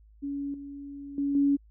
sine tone with level steps, 281.7 Hz, C#4, 28 cents sharp, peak -30 / -38 / -25 / -20 dBFS, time 0.22-1.57 s, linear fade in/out 20 ms, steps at 0.54 / 1.18 / 1.35 s, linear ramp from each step 2 ms, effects added 53 Hz sine -53 dBFS peak until 1.7 s

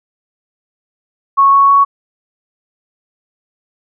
sine tone with pitch steps, 1103 / 1109.4 / 1115.8 Hz, C#6 / C#6 / C#6, -9 / +1 / +11 cents, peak -5 dBFS, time 1.37-1.85 s, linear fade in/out 20 ms, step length 160 ms, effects none

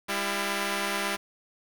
5% pulse tone pair together, 200.2 / 336.7 Hz, G3 / E4, +37 / +37 cents, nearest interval major sixth, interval 900 cents, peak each -18 / -19 dBFS, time 0.08-1.17 s, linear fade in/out 20 ms, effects 8-bit

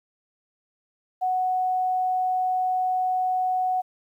sine tone, 740 Hz, F#5, in tune, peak -21 dBFS, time 1.21-3.82 s, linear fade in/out 20 ms, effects 10-bit

